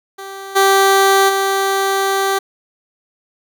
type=tone with level steps; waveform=15% pulse; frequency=390 Hz; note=G4; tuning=9 cents flat; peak=-22 / -3 / -8 dBFS; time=0.18-2.39 s; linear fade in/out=10 ms; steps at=0.55 / 1.28 s; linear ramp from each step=20 ms; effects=none

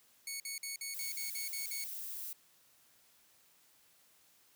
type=tone bursts; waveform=10% pulse; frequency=2217 Hz; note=C#7; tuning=in tune; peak=-30 dBFS; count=9; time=0.27-1.84 s; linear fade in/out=2 ms; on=130 ms; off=50 ms
type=noise; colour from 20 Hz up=violet; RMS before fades=-43 dBFS; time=0.94-2.33 s; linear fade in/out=2 ms
effects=white hiss -67 dBFS RMS until 4.55 s + high-pass 60 Hz 12 dB/octave

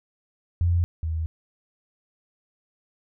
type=tone pair in turn; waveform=sine; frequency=86.5 / 80.38 Hz; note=F2 / E2; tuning=-16 / -43 cents; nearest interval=minor second; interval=127 cents; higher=first; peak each=-18 / -24 dBFS; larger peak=first; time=0.61-0.84 / 1.03-1.26 s; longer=neither; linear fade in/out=0 ms; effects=none

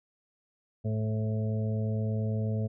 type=harmonic tone with a mistuned harmonic; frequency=108.7 Hz; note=A2; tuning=21 cents flat; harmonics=1 / 2 / 4 / 5 / 6; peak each=-28 / -34 / -40 / -42 / -44 dBFS; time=0.84-2.68 s; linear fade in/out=20 ms; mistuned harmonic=6; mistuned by=+16 cents; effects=none

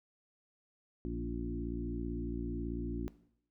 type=harmonic tone with a mistuned harmonic; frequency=58.1 Hz; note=A#1; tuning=5 cents flat; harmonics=1 / 2 / 3 / 4 / 5 / 6; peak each=-40 / -46 / -45 / -43 / -41 / -43 dBFS; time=1.05-3.08 s; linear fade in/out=0 ms; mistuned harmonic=5; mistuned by=-18 cents; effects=noise-tail reverb RT60 0.7 s tail -17 dB re dry

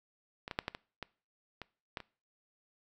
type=clicks; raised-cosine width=0.3 ms; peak=-24 / -22 / -14 / -18 / -25 / -23 / -26 / -21 / -30 dBFS; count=9; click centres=0.479 / 0.512 / 0.589 / 0.681 / 0.749 / 1.027 / 1.617 / 1.972 / 2.003 s; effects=noise-tail reverb RT60 0.4 s tail -22 dB re dry

